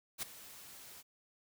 white noise with ADSR envelope, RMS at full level -37 dBFS, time 0.18-1.03 s, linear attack 45 ms, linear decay 8 ms, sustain -16 dB, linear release 30 ms, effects none

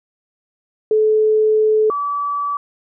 sine tone pair in turn, 432.2 / 1150.5 Hz, A4 / D6, -31 / -36 cents, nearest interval octave + perfect fourth, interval 1695 cents, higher second, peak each -11 / -18 dBFS, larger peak first, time 0.91-1.9 / 1.9-2.57 s, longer first, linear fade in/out 2 ms, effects none

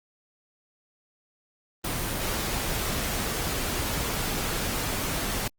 pink noise, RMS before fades -29 dBFS, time 1.84-5.48 s, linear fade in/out 5 ms, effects Opus 24 kbps

